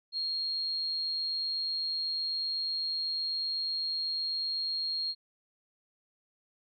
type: tone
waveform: sine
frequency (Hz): 4253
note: C8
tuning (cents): +27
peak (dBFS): -30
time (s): 0.12-5.15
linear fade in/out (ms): 50
effects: none